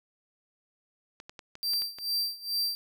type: clicks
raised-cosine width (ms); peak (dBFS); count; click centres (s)
0.2; -26; 7; 1.201 / 1.295 / 1.392 / 1.554 / 1.735 / 1.82 / 1.986
type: tone with tremolo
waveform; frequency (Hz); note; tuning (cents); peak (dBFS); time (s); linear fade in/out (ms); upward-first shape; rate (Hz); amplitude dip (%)
45% pulse; 4699; D8; 0; -25; 1.63-2.75; 0; sine; 2.3; 90
effects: none